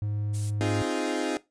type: tone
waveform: triangle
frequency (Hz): 104.3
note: G#2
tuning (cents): +8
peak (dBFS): -25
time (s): 0.02-0.82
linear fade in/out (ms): 0
type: noise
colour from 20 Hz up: violet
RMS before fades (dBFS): -35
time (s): 0.33-0.51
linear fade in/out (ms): 20
type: chord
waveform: 30% pulse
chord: F minor seventh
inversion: second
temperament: equal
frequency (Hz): 261.6 / 311.1 / 349.2 / 415.3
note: C4 / Eb4 / F4 / Ab4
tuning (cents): 0 / 0 / 0 / 0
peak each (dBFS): -30 / -28 / -30 / -31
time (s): 0.61-1.37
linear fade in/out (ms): 0
effects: noise-tail reverb RT60 0.2 s tail -18 dB re dry + resampled to 22050 Hz

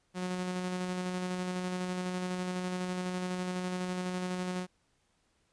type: tone with tremolo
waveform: sawtooth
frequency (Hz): 182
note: F#3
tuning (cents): -28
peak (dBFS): -28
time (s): 0.14-4.67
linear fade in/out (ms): 50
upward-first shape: square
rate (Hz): 12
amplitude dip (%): 25
effects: pink hiss -73 dBFS RMS until 5.52 s + resampled to 22050 Hz

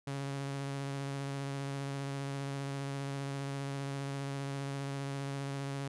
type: tone with vibrato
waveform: sawtooth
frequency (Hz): 138.59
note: C#3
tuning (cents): 0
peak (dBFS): -32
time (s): 0.07-5.88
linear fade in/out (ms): 5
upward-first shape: sine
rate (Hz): 15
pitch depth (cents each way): 16
effects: resampled to 24000 Hz

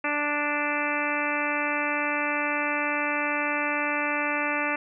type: harmonic tone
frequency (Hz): 293.7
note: D4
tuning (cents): 0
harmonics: 1 / 2 / 3 / 4 / 5 / 6 / 7 / 8 / 9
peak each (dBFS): -33 / -33 / -33 / -33 / -33 / -33 / -33 / -33 / -33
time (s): 0.04-4.76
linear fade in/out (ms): 5
effects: none

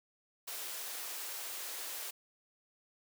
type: high-pass noise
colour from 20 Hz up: white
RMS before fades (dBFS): -42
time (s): 0.47-2.11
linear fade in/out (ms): 10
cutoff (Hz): 370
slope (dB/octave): 24
effects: none

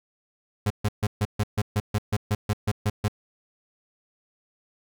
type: tone bursts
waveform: 35% pulse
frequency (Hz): 103.83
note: G#2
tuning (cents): 0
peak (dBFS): -19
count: 14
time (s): 0.66-3.082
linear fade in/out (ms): 5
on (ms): 43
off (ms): 140
effects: none

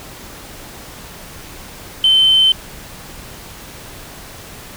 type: tone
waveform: sine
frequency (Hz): 3080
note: G7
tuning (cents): -31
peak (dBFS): -7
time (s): 2.04-2.52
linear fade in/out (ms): 2
effects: tanh soft clip ceiling -4 dBFS + pink hiss -35 dBFS RMS until 4.76 s

